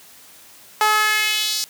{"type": "tone with high-pass filter sweep", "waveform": "sawtooth", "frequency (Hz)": 427.2, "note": "G#4", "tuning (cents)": 49, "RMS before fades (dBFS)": -19, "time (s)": [0.81, 1.64], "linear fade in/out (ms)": 0, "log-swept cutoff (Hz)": [930, 5200], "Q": 2.2, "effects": ["white hiss -46 dBFS RMS until 1.69 s", "high-pass 80 Hz 12 dB/octave"]}